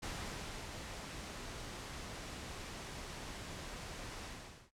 pink noise with ADSR envelope, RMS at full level -42 dBFS, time 0.02-4.71 s, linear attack 14 ms, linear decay 610 ms, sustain -4 dB, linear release 470 ms, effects noise-tail reverb RT60 0.1 s tail -20 dB re dry + low-pass 8000 Hz 12 dB/octave

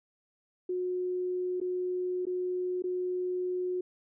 sine tone with dropouts, 363.3 Hz, F#4, 32 cents flat, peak -29 dBFS, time 0.69-3.81 s, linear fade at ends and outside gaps 5 ms, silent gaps 1.602-1.613 / 2.254-2.267 / 2.823-2.839 s, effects none

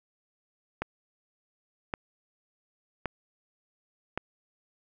click train, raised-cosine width 0.5 ms, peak -15 dBFS, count 4, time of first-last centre 0.82-4.176 s, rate 0.894 Hz, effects none

